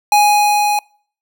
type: tone with level ramp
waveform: square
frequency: 830.6 Hz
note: G#5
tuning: in tune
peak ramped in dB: -8 to -14 dBFS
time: 0.12-0.79 s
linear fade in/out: 2 ms
effects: noise-tail reverb RT60 0.5 s tail -26 dB re dry